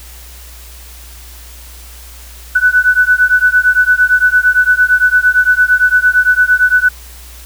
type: beating tone pair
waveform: sine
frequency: 1487 / 1495.8 Hz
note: F#6 / F#6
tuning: +8 / +18 cents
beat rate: 8.8 Hz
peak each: -10 dBFS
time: 2.55-6.89 s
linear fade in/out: 10 ms
effects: added 60 Hz sine -33 dBFS peak until 7.45 s + white hiss -37 dBFS RMS until 7.45 s